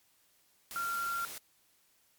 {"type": "tone in noise", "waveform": "sine", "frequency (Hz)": 1379, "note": "F6", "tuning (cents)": -22, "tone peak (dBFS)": -32, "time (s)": [0.76, 1.25], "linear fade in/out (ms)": 0, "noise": "white", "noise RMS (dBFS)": -44, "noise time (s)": [0.71, 1.38], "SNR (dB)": 9, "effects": ["white hiss -69 dBFS RMS until 2.18 s", "MP3 96 kbps"]}